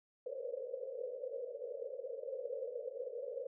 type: band-pass noise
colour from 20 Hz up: pink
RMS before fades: -43 dBFS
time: 0.26-3.47 s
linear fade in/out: 5 ms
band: 470 to 550 Hz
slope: 96 dB/octave
effects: none